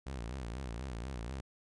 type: tone with vibrato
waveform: sawtooth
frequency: 61.74 Hz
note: B1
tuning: in tune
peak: -35 dBFS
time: 0.06-1.41 s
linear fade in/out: 10 ms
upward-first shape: sine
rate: 4.1 Hz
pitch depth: 180 cents each way
effects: resampled to 22050 Hz